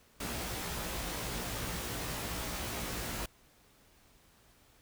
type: noise with comb filter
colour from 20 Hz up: pink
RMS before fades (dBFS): -38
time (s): 0.2-3.26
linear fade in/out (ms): 5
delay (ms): 17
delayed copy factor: +0.85
effects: pink hiss -64 dBFS RMS until 4.81 s